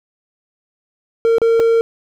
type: tone with dropouts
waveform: triangle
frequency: 458 Hz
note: A#4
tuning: 31 cents flat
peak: -8 dBFS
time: 1.25-1.81 s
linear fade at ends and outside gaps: 0 ms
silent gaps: 1.383-1.417 / 1.596-1.6 s
effects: none